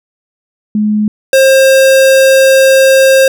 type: tone pair in turn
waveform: sine / square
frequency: 211.6 / 533.2 Hz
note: G#3 / C5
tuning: +33 / +33 cents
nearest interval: octave + major third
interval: 1600 cents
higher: second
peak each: -8 / -4 dBFS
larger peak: second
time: 0.75-1.08 / 1.33-3.28 s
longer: second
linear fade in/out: 2 ms
effects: none